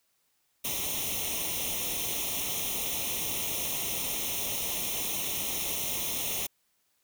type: noise with comb filter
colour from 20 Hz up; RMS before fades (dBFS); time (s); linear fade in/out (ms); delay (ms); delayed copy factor
white; -32; 0.64-6.47; 10; 0.32; +0.85
effects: white hiss -73 dBFS RMS until 7.03 s